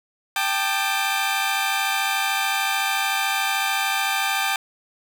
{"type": "chord", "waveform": "15% pulse", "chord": "G suspended second", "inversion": "none", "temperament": "equal with one note detuned", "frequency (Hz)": [784, 880, 1202.8], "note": ["G5", "A5", "D6"], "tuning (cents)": [0, 0, 41], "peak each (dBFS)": [-17, -21, -20], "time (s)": [0.36, 4.56], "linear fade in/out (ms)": 2, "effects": []}